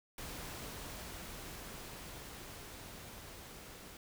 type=noise with level ramp; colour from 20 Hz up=pink; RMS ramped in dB=-45 to -52 dBFS; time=0.18-3.97 s; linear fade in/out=2 ms; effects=none